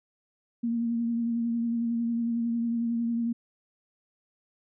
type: tone with vibrato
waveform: sine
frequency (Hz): 233.1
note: A#3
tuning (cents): 0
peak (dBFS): -25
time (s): 0.63-3.33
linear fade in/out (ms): 10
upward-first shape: triangle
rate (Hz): 11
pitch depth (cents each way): 30
effects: none